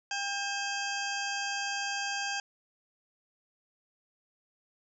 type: harmonic tone with a mistuned harmonic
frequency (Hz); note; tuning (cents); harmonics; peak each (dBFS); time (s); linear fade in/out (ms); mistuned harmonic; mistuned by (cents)
800; G5; +35; 1 / 2 / 3 / 4 / 6 / 7 / 8 / 9; -37 / -36 / -39 / -41 / -40 / -46 / -42 / -48; 0.11-2.4; 2; 3; +130
effects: none